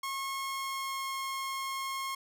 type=tone with pitch glide; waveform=sawtooth; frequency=1086 to 1077.9 Hz; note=C#6 to C#6; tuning=-36 to -49 cents; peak=-30 dBFS; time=0.03-2.15 s; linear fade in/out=5 ms; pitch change=-13 cents; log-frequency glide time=0.28-1.18 s; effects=none